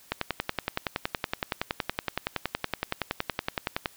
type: click train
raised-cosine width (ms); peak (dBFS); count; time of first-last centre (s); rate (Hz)
0.3; -10; 41; 0.12-3.858; 10.7
effects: white hiss -55 dBFS RMS until 3.96 s

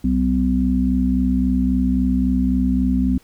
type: harmonic tone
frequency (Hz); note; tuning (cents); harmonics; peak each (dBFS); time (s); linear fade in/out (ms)
63.7; C2; -46; 1 / 3 / 4; -21 / -20 / -18; 0.04-3.18; 5
effects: pink hiss -54 dBFS RMS until 3.23 s

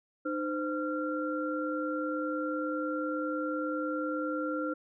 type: tone cluster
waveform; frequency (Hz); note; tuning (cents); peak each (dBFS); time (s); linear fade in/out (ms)
sine; 305 / 515 / 1377; D#4 / C5 / F6; -34 / -28 / -25; -33 / -35 / -36; 0.25-4.74; 10
effects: none

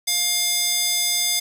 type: tone with high-pass filter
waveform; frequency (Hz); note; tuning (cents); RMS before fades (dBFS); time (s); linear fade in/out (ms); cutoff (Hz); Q
square; 707; F5; +21; -21; 0.07-1.4; 10; 4300; 0.9
effects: resampled to 32000 Hz + 7-bit

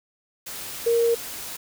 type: tone in noise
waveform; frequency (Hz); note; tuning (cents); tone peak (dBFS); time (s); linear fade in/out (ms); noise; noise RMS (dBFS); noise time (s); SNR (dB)
sine; 466.2; A#4; 0; -17; 0.86-1.15; 10; white; -35; 0.46-1.57; +15
effects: none

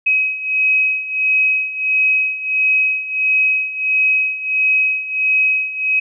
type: beating tone pair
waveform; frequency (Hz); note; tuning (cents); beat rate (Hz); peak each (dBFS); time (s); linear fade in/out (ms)
sine; 2540 / 2541.5; D#7 / D#7; +35 / +36; 1.5; -19 / -15; 0.06-6; 10
effects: none

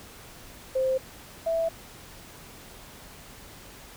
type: tone pair in turn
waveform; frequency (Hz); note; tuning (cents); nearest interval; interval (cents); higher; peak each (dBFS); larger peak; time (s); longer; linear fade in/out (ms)
sine; 523.3 / 659.3; C5 / E5; 0 / 0; major third; 400; second; -22 / -23; first; 0.75-0.98 / 1.46-1.69; neither; 10
effects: pink hiss -47 dBFS RMS until 3.96 s

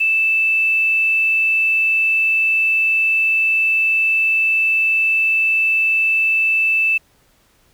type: tone with quantisation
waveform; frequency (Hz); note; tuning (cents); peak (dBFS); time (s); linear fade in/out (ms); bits
sine; 2639; E7; +1; -13; 0-6.98; 10; 7
effects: pink hiss -57 dBFS RMS until 7.73 s

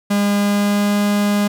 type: tone with pitch glide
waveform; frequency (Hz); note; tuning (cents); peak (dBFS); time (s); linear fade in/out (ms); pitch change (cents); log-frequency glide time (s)
45% pulse; 203.4 to 205.1; G#3 to G#3; -36 to -21; -14; 0.1-1.48; 10; +15; 0.39-1
effects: none

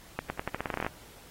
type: accelerating click train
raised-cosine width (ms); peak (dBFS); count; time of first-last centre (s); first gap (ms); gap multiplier
0.5; -16; 14; 0.19-0.865; 110; 0.86
effects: pink hiss -53 dBFS RMS until 1.3 s + AAC 48 kbps

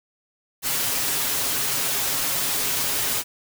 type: noise with comb filter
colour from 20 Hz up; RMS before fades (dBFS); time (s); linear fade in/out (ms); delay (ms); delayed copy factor
white; -24; 0.62-3.24; 50; 7.3; +0.55
effects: none

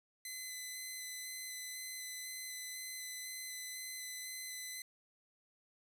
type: tone with vibrato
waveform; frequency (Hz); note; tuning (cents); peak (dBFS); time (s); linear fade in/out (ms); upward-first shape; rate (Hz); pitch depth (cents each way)
10% pulse; 2025; B6; +43; -34; 0.25-4.82; 2; square; 2; 9
effects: none

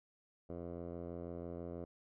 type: tone with low-pass filter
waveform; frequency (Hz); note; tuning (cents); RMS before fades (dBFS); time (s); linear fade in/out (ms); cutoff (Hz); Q
10% pulse; 86.1; F2; -24; -45; 0.49-1.85; 10; 640; 1.7
effects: none

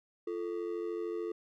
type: ring-modulated tone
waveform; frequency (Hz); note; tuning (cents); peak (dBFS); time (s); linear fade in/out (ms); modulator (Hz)
triangle; 392; G4; 0; -29; 0.27-1.32; 5; 46.7
effects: none

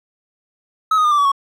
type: tone with pitch steps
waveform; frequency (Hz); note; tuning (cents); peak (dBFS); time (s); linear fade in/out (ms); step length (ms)
triangle; 1283 / 1245.8 / 1209.6 / 1174.5 / 1140.4 / 1107.3; E6 / D#6 / D#6 / D6 / C#6 / C#6; -47 / +2 / -49 / 0 / +49 / -2; -10; 0.91-1.318; 5; 68
effects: none

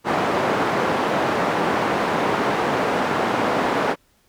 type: band-pass noise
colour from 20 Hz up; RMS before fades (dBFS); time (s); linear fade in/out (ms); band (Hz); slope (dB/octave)
white; -21; 0.04-3.96; 50; 180 to 1000; 12
effects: pink hiss -61 dBFS RMS until 4.28 s

